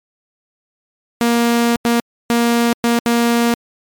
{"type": "tone bursts at uneven times", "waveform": "sawtooth", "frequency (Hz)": 235.4, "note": "A#3", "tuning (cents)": 17, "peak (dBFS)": -8, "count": 5, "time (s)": [[1.21, 1.76], [1.85, 2], [2.3, 2.73], [2.84, 2.99], [3.06, 3.54]], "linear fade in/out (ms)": 0, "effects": ["MP3 96 kbps"]}